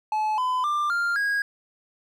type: tone with pitch steps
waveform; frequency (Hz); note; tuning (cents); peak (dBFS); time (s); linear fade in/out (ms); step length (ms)
triangle; 860 / 1011 / 1188.4 / 1397.1 / 1642.3; A5 / B5 / D6 / F6 / G#6; -40 / +40 / +20 / 0 / -20; -20; 0.12-1.42; 2; 260
effects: none